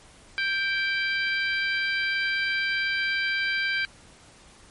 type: harmonic tone with a mistuned harmonic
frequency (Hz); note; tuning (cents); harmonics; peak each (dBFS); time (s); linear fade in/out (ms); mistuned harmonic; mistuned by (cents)
788; G5; +9; 2 / 3 / 4 / 5 / 6; -26 / -28 / -35 / -37 / -36; 0.38-3.85; 0; 3; -26
effects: pink hiss -52 dBFS RMS until 4.7 s + MP3 48 kbps